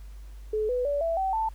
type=tone with pitch steps; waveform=sine; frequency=430 / 496.8 / 574 / 663.2 / 766.2 / 885.2 Hz; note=A4 / B4 / D5 / E5 / G5 / A5; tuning=-40 / +10 / -40 / +10 / -40 / +10 cents; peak=-24 dBFS; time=0.53-1.49 s; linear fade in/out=5 ms; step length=160 ms; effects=added 50 Hz sine -40 dBFS peak until 1.54 s + pink hiss -60 dBFS RMS until 1.54 s